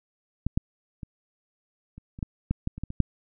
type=clicks; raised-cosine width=5 ms; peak=-13 / -10 / -24 / -30 / -28 / -15 / -12 / -14 / -25 / -18 / -23 / -6 dBFS; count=12; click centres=0.466 / 0.575 / 1.032 / 1.98 / 2.189 / 2.228 / 2.51 / 2.674 / 2.78 / 2.836 / 2.904 / 3.003 s; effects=none